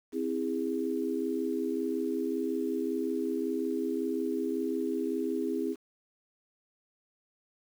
sine chord, C augmented, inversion none, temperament just, 261.6 / 327 / 408.8 Hz, C4 / E4 / G#4, 0 / -14 / -27 cents, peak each -33 dBFS, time 0.12-5.76 s, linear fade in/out 50 ms, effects 9-bit

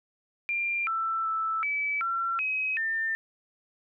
sine tone with pitch steps, 2386 / 1331 / 1318 / 2298 / 1357 / 2539 / 1798 Hz, D7 / E6 / E6 / D7 / E6 / D#7 / A6, +27 / +16 / -1 / -38 / +50 / +34 / +37 cents, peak -26 dBFS, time 0.49-3.15 s, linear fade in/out 0 ms, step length 380 ms, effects none

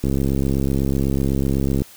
click train, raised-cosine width 3 ms, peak -8 dBFS, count 122, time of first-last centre 0.04-1.819 s, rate 68 Hz, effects white hiss -45 dBFS RMS until 1.96 s

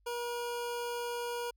25% pulse tone, 478.5 Hz, A#4, 45 cents sharp, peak -31 dBFS, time 0.06-1.51 s, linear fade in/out 10 ms, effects added 50 Hz sine -66 dBFS peak until 1.56 s

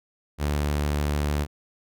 sawtooth tone, 73.42 Hz, D2, in tune, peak -19 dBFS, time 0.38-1.47 s, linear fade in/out 50 ms, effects none

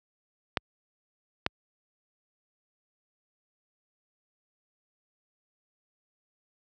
clicks, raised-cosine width 0.3 ms, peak -8 dBFS, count 2, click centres 0.572 / 1.464 s, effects high-pass 60 Hz 12 dB/octave

